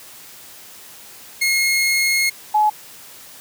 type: tone pair in turn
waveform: sawtooth / sine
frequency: 2156 / 849.2 Hz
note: C#7 / G#5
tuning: -49 / +38 cents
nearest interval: octave + major third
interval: 1613 cents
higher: first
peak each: -12 dBFS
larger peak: neither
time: 1.41-2.3 / 2.54-2.7 s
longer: first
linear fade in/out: 10 ms
effects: white hiss -41 dBFS RMS until 3.4 s + high-pass 80 Hz 12 dB/octave